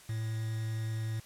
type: tone with quantisation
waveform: triangle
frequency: 111.2 Hz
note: A2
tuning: 19 cents sharp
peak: -30 dBFS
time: 0.09-1.2 s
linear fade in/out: 5 ms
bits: 8
effects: white hiss -55 dBFS RMS until 1.25 s + low-pass 11000 Hz 12 dB/octave